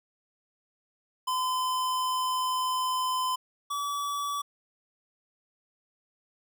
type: tone pair in turn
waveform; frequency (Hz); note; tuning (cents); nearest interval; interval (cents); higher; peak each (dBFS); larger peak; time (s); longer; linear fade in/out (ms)
square; 1021 / 1146; C6 / D6; -43 / -43; major second; 200; second; -27 / -30; first; 1.27-3.36 / 3.7-4.42; first; 10
effects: none